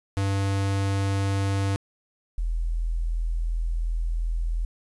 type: tone pair in turn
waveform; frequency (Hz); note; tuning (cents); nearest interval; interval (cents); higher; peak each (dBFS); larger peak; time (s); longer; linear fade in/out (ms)
square / sine; 98.2 / 41.41; G2 / E1; +4 / +9; octave + minor third; 1495; first; -23; neither; 0.17-1.76 / 2.38-4.65; second; 0
effects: resampled to 24000 Hz + 10-bit